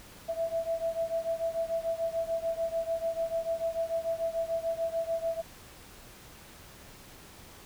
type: beating tone pair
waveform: sine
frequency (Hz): 659.3 / 666.1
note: E5 / E5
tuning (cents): 0 / +18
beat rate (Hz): 6.8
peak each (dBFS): -31 / -33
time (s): 0.28-5.42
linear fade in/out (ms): 20
effects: pink hiss -51 dBFS RMS until 7.65 s